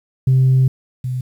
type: tone pair in turn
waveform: sine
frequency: 130.81 / 127.01 Hz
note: C3 / B2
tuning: 0 / +49 cents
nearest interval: minor second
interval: 51 cents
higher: first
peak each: -8 / -19 dBFS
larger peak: first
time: 0.27-0.68 / 1.04-1.21 s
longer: first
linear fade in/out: 5 ms
effects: tanh soft clip ceiling -7 dBFS + 8-bit